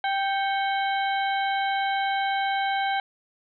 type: harmonic tone with a mistuned harmonic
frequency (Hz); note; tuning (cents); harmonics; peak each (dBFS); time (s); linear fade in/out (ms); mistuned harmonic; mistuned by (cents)
784; G5; 0; 1 / 2 / 3 / 4 / 5; -24 / -30 / -34 / -36 / -38; 0.04-3; 2; 3; -110
effects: none